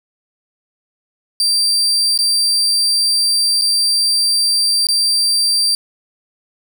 35% pulse tone with dropouts, 4699 Hz, D8, in tune, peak -11 dBFS, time 1.4-5.75 s, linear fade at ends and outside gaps 1 ms, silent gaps 2.176-2.189 / 3.613-3.619 / 4.869-4.887 s, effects none

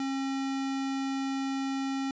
square tone, 270 Hz, C#4, 45 cents flat, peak -30 dBFS, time 0-2.11 s, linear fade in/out 2 ms, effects resampled to 16000 Hz

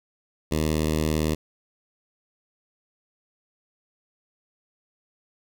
10% pulse tone with notch filter, 77.78 Hz, D#2, in tune, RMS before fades -24 dBFS, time 0.51-1.35 s, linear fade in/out 10 ms, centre 1400 Hz, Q 1.2, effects none

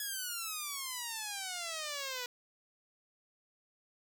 5% pulse exponential sweep, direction down, 1697 to 484.3 Hz, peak -26 dBFS, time 0-2.26 s, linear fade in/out 2 ms, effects none

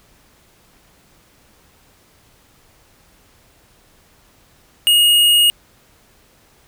square tone, 2868 Hz, F7, 45 cents sharp, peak -10 dBFS, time 4.87-5.5 s, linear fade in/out 0 ms, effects pink hiss -53 dBFS RMS until 6.67 s

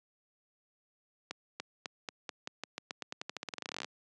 accelerating click train, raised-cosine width 0.2 ms, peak -20 dBFS, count 29, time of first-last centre 1.31-3.845 s, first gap 290 ms, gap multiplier 0.89, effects high-pass 200 Hz 12 dB/octave + resampled to 22050 Hz

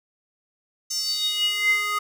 square tone with high-pass filter sweep, 415.3 Hz, G#4, in tune, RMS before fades -24 dBFS, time 0.9-1.99 s, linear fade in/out 10 ms, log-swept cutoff 6000 to 1400 Hz, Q 9.4, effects none

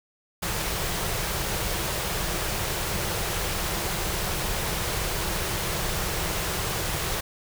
pink band-stop noise, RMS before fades -28 dBFS, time 0.42-7.21 s, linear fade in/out 10 ms, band 210 to 310 Hz, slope 96 dB/octave, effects none

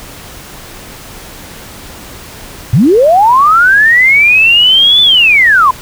sine linear two-way sweep, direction up then down, 97.1 to 3520 to 983 Hz, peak -3 dBFS, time 2.73-5.71 s, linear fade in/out 5 ms, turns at 5.02 s, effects pink hiss -30 dBFS RMS until 5.81 s

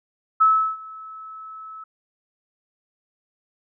sine tone with ADSR envelope, 1300 Hz, E6, 24 cents flat, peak -11 dBFS, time 0.4-1.84 s, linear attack 16 ms, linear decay 350 ms, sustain -24 dB, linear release 6 ms, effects none

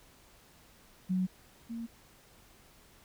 sine tone pair in turn, 185 / 230.8 Hz, F#3 / A#3, 0 / -17 cents, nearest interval major third, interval 383 cents, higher second, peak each -27 / -36 dBFS, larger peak first, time 1.09-1.27 / 1.69-1.87 s, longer neither, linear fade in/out 20 ms, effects pink hiss -60 dBFS RMS until 3.04 s

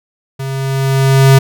square tone with level ramp, 134.9 Hz, C#3, 47 cents flat, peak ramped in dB -20 to -3 dBFS, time 0.39-1.39 s, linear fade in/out 10 ms, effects none

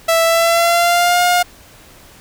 sawtooth tone with pitch glide, 660 to 711.5 Hz, E5 to F5, +2 to +32 cents, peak -7 dBFS, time 0.08-1.43 s, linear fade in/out 10 ms, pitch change +130 cents, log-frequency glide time 0.24-1.22 s, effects pink hiss -43 dBFS RMS until 2.2 s

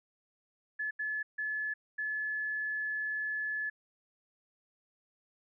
sine tone bursts at uneven times, 1719 Hz, A6, 41 cents flat, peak -32 dBFS, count 4, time 0.79-0.91 / 0.99-1.23 / 1.38-1.74 / 1.98-3.7 s, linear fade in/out 10 ms, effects none

